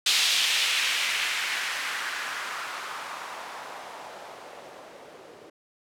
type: noise with low-pass filter sweep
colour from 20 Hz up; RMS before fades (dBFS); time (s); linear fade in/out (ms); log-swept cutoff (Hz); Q
violet; -30; 0.06-5.5; 5; 3500 to 420; 1.6
effects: none